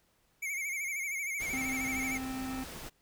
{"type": "tone with vibrato", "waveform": "square", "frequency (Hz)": 2217, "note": "C#7", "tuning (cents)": 0, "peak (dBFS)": -34, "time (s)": [0.42, 2.18], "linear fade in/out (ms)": 10, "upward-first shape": "sine", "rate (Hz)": 13, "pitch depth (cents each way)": 83}
{"type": "noise", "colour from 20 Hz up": "pink", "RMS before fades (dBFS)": -44, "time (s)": [1.39, 2.9], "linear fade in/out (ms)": 20}
{"type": "harmonic tone", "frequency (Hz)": 261.6, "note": "C4", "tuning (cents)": 0, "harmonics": [1, 3, 5, 7, 9, 10], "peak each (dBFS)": [-36, -46, -50, -53, -55, -56], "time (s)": [1.53, 2.64], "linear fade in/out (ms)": 5}
{"effects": ["pink hiss -71 dBFS RMS until 3.01 s"]}